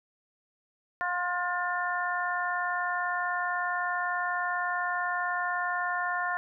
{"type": "harmonic tone with a mistuned harmonic", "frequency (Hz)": 356.4, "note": "F4", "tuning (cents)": 35, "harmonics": [2, 3, 4, 5], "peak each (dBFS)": [-33, -33, -33, -33], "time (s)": [1.01, 6.37], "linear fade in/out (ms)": 0, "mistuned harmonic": 3, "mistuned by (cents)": -19, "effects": []}